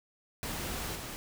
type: noise with level steps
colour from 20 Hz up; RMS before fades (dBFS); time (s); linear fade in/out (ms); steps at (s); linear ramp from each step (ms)
pink; -37 / -41; 0.43-1.16; 0; 0.95; 10
effects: none